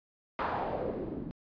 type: noise with low-pass filter sweep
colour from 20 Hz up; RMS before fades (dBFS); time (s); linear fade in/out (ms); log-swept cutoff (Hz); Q
white; -35; 0.39-1.31; 0; 1200 to 230; 2.4
effects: resampled to 11025 Hz